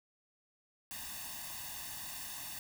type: noise with comb filter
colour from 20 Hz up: white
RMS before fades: -44 dBFS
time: 0.91-2.59 s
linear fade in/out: 0 ms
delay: 1.1 ms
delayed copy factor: +1
effects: none